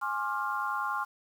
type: chord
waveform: sine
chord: D half-diminished seventh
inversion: second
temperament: equal with one note detuned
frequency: 830.6 / 1064.8 / 1174.7 / 1396.9 Hz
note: Ab5 / C6 / D6 / F6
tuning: 0 / +30 / 0 / 0 cents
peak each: -36 / -33 / -37 / -34 dBFS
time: 0.01-1.05 s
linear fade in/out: 20 ms
effects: 9-bit